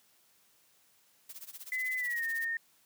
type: noise with tremolo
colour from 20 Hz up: blue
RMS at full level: -44 dBFS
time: 1.29-2.45 s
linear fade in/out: 5 ms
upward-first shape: sine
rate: 16 Hz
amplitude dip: 90%
type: tone with pitch glide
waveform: sine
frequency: 2023 to 1833.8 Hz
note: B6 to A#6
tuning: +41 to -29 cents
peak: -31 dBFS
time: 1.72-2.57 s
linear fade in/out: 2 ms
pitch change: -170 cents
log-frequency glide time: 1.97-2.24 s
effects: white hiss -67 dBFS RMS until 2.85 s + high-pass 80 Hz 12 dB/octave